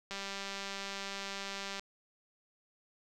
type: click train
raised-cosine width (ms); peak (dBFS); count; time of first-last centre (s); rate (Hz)
0.2; -23; 333; 0.11-1.795; 197
effects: none